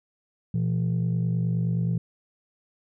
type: tone pair together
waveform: sine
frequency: 119.6 / 169.14 Hz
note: A#2 / E3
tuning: +45 / +45 cents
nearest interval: tritone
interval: 600 cents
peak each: -23 dBFS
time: 0.54-1.98 s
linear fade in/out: 5 ms
effects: tanh soft clip ceiling -19 dBFS